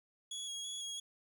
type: tone with vibrato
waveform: 25% pulse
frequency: 3333 Hz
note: G#7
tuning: 5 cents sharp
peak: -36 dBFS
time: 0.31-1 s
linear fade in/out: 5 ms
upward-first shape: square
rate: 3 Hz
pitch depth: 16 cents each way
effects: none